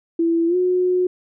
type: tone with pitch glide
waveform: sine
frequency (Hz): 333.4 to 363.6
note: E4 to F#4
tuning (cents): +20 to -30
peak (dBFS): -15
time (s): 0.19-1.07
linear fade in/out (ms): 5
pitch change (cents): +150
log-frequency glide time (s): 0.47-0.56
effects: none